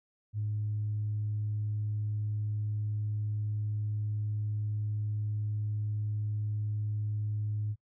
sine tone, 105.6 Hz, G#2, 29 cents sharp, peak -29 dBFS, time 0.33-7.76 s, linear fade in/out 50 ms, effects noise-tail reverb RT60 0.1 s tail -26 dB re dry + tanh soft clip ceiling -25 dBFS

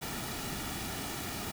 pink noise with comb filter, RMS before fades -38 dBFS, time 0.01-1.52 s, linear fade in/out 20 ms, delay 1.9 ms, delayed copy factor -0.5, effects none

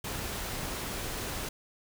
pink noise, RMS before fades -36 dBFS, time 0.04-1.49 s, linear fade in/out 5 ms, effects none

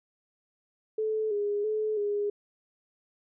sine tone with pitch steps, 434.9 / 410.8 / 430.5 / 411.1 Hz, A4 / G#4 / A4 / G#4, -20 / -19 / -38 / -18 cents, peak -26 dBFS, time 0.98-2.3 s, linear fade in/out 5 ms, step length 330 ms, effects none

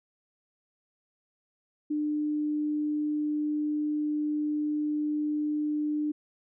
sine tone, 299.8 Hz, D4, 36 cents sharp, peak -26 dBFS, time 1.9-6.12 s, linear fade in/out 10 ms, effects none

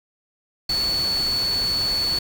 sine tone in noise, 4435 Hz, C#8, in tune, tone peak -20 dBFS, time 0.69-2.19 s, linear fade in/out 5 ms, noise pink, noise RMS -32 dBFS, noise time 0.69-2.19 s, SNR +9 dB, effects none

